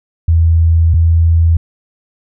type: tone pair in turn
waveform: sine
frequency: 82.41 / 82.82 Hz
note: E2 / E2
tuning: 0 / +9 cents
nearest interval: unison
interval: 9 cents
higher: second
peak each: -6 dBFS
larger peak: neither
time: 0.28-0.94 / 0.94-1.57 s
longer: first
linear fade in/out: 5 ms
effects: none